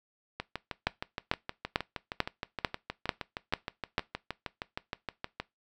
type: two click trains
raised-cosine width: 0.3 ms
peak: -9 / -18 dBFS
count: 8 / 33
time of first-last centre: 0.87-3.981 / 0.4-5.4 s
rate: 2.25 / 6.4 Hz
effects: noise-tail reverb RT60 0.2 s tail -20 dB re dry